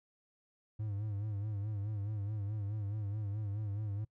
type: tone with vibrato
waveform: triangle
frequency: 103.83 Hz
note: G#2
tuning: in tune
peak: -33 dBFS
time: 0.79-4.05 s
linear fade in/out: 10 ms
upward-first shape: sine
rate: 4.7 Hz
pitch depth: 81 cents each way
effects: noise-tail reverb RT60 0.1 s tail -24 dB re dry